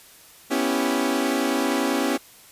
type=chord; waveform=sawtooth; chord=C# half-diminished seventh; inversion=third; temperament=equal; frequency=246.9 / 277.2 / 329.6 / 392 Hz; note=B3 / C#4 / E4 / G4; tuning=0 / 0 / 0 / 0 cents; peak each=-23 / -20 / -24 / -25 dBFS; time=0.5-2.18 s; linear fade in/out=20 ms; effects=white hiss -49 dBFS RMS until 2.51 s + resampled to 32000 Hz